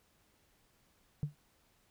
sine tone with exponential decay, 146.83 Hz, D3, in tune, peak -26 dBFS, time 1.23-1.35 s, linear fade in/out 0 ms, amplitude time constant 24 ms, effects tanh soft clip ceiling -27 dBFS + pink hiss -71 dBFS RMS until 1.9 s

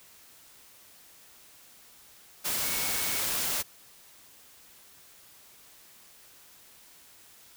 sine tone in noise, 2217 Hz, C#7, in tune, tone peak -40 dBFS, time 2.62-3.21 s, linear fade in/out 20 ms, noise white, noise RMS -30 dBFS, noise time 2.44-3.63 s, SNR -13 dB, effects white hiss -55 dBFS RMS until 7.56 s

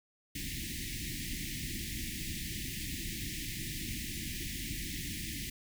pink band-stop noise, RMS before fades -39 dBFS, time 0.35-5.5 s, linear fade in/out 5 ms, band 350 to 1800 Hz, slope 96 dB/octave, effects none

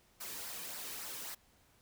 white noise with flanger, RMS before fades -44 dBFS, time 0.2-1.35 s, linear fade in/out 10 ms, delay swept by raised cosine 0.29 to 1.49 ms, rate 3.6 Hz, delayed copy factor -0.5, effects pink hiss -68 dBFS RMS until 1.81 s

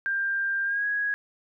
sine tone with pitch glide, 1591 to 1658.6 Hz, G6 to G#6, +25 to -3 cents, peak -24 dBFS, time 0.06-1.14 s, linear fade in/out 0 ms, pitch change +72 cents, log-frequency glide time 0.64-0.85 s, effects none

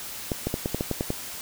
clicks, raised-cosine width 2 ms, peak -12 dBFS, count 9, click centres 0.318 / 0.47 / 0.541 / 0.659 / 0.746 / 0.809 / 0.913 / 1.009 / 1.104 s, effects white hiss -37 dBFS RMS until 1.41 s

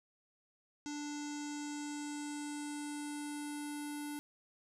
square tone with low-pass filter sweep, 293.7 Hz, D4, in tune, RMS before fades -42 dBFS, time 0.86-4.19 s, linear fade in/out 0 ms, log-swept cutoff 6500 to 11000 Hz, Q 4.5, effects none

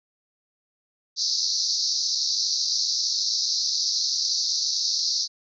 pink band-pass noise, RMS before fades -25 dBFS, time 1.16-5.28 s, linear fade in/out 50 ms, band 4100 to 6000 Hz, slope 96 dB/octave, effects none

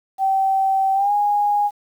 sine tone with pitch glide, 773 to 823.7 Hz, G5 to G#5, -24 to -14 cents, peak -15 dBFS, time 0.18-1.71 s, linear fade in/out 50 ms, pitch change +110 cents, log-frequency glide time 0.94-1.12 s, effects 8-bit

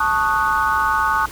sine chord, D# half-diminished seventh, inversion second, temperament equal, 880 / 1108.7 / 1244.5 / 1480 Hz, A5 / C#6 / D#6 / F#6, 0 / 0 / 0 / 0 cents, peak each -21 dBFS, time 0-1.26 s, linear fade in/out 5 ms, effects added 60 Hz sine -36 dBFS peak until 1.31 s + pink hiss -36 dBFS RMS until 1.31 s

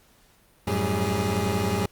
25% pulse tone cluster, 90.6 / 107.5 / 192.3 / 413.3 Hz, F#2 / A2 / G3 / G#4, -36 / -40 / -33 / -8 cents, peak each -25 dBFS, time 0.67-1.86 s, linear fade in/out 5 ms, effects pink hiss -59 dBFS RMS until 1.91 s + Opus 48 kbps

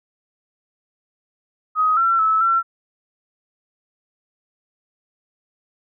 sine tone with pitch steps, 1259 / 1353 / 1303 / 1352 Hz, D#6 / E6 / E6 / E6, +20 / +45 / -20 / +43 cents, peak -14 dBFS, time 1.75-2.63 s, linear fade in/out 50 ms, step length 220 ms, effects none

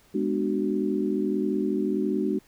sine chord, G# half-diminished seventh, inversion none, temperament just, 207.7 / 249.2 / 299 / 373.8 Hz, G#3 / B3 / D4 / F#4, 0 / +16 / +31 / +18 cents, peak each -28 / -31 / -28 / -28 dBFS, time 0.14-2.39 s, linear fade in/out 10 ms, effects pink hiss -59 dBFS RMS until 2.47 s

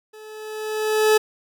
40% pulse tone with level ramp, 431.2 Hz, A4, 35 cents flat, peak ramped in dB -40 to -11 dBFS, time 0.13-1.18 s, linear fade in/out 10 ms, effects none

